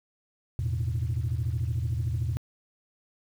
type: chord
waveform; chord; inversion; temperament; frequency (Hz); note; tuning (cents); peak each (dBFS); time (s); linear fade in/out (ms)
sine; E suspended fourth; none; equal; 82.41 / 110 / 123.47; E2 / A2 / B2; 0 / 0 / 0; -29; 0.59-2.37; 0
effects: tanh soft clip ceiling -21 dBFS + 9-bit